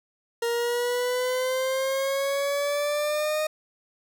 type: exponential sweep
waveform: 40% pulse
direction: up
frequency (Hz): 466.2 to 619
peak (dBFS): -23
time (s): 0.42-3.47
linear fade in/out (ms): 5
effects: none